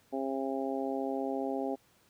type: harmonic tone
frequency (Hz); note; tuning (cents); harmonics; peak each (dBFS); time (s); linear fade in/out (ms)
134.6; C3; +49; 2 / 3 / 4 / 5 / 6; -35 / -37 / -38 / -39 / -40; 0.12-1.76; 20
effects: pink hiss -66 dBFS RMS until 2.09 s + high-pass 80 Hz 12 dB/octave